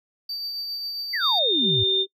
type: tone with tremolo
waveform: triangle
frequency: 4628 Hz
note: D8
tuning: 26 cents flat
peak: -26 dBFS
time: 0.29-1.39 s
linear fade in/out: 5 ms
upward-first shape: triangle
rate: 7.4 Hz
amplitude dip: 30%
type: exponential sweep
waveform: sine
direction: down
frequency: 2135 to 94.7 Hz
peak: -24 dBFS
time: 1.13-1.84 s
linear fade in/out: 10 ms
type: tone with pitch glide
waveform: sine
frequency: 3655 to 3619 Hz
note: A#7 to A7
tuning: -35 to +48 cents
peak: -19 dBFS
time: 1.2-2.06 s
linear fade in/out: 50 ms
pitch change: -17 cents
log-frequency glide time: 1.49-1.59 s
type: tone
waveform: sine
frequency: 383.5 Hz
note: G4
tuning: 38 cents flat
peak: -26 dBFS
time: 1.61-2.07 s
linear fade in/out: 50 ms
effects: noise-tail reverb RT60 0.1 s tail -23 dB re dry